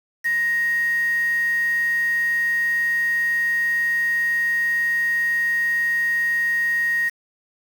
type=tone with quantisation; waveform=sine; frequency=1873 Hz; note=A#6; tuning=8 cents sharp; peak=-18 dBFS; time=0.24-7.1 s; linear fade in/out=20 ms; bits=6; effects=none